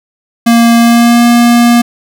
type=tone with pitch glide; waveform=square; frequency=233.1 to 237.6 Hz; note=A#3 to A#3; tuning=0 to +33 cents; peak=-4 dBFS; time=0.46-1.82 s; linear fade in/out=10 ms; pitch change=+33 cents; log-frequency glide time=0.77-1.24 s; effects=none